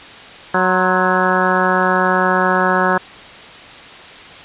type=harmonic tone with a mistuned harmonic; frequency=185 Hz; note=F#3; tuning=in tune; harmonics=1 / 2 / 3 / 4 / 5 / 6 / 7 / 8 / 9; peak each=-21 / -21 / -21 / -21 / -21 / -21 / -21 / -21 / -21 dBFS; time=0.54-2.98 s; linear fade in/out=5 ms; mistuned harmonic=6; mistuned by=-65 cents; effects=white hiss -36 dBFS RMS until 4.44 s + resampled to 8000 Hz